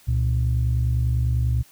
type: tone pair together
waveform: sine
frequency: 68.84 / 118.9 Hz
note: C#2 / A#2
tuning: -11 / +35 cents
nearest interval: major sixth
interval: 946 cents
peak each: -20 dBFS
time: 0.07-1.63 s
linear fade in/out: 20 ms
effects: tanh soft clip ceiling -13 dBFS + white hiss -53 dBFS RMS until 1.71 s

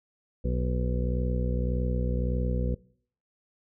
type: harmonic tone with a mistuned harmonic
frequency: 61.74 Hz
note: B1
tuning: in tune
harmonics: 1 / 2 / 3 / 4 / 6 / 7 / 8 / 9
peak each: -27 / -32 / -33 / -37 / -41 / -44 / -36 / -48 dBFS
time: 0.44-2.75 s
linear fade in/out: 10 ms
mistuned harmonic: 9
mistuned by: -44 cents
effects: noise-tail reverb RT60 0.6 s tail -23 dB re dry

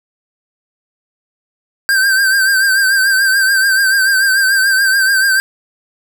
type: tone with vibrato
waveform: square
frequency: 1568 Hz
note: G6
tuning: in tune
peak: -10 dBFS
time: 1.89-5.4 s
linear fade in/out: 0 ms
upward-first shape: triangle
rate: 6.9 Hz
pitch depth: 64 cents each way
effects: 8-bit

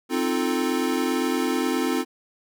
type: chord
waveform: square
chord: F dominant seventh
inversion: second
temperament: equal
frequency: 261.6 / 311.1 / 349.2 / 440 Hz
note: C4 / Eb4 / F4 / A4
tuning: 0 / 0 / 0 / 0 cents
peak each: -26 / -29 / -28 / -31 dBFS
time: 0.09-2.05 s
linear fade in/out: 50 ms
effects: none

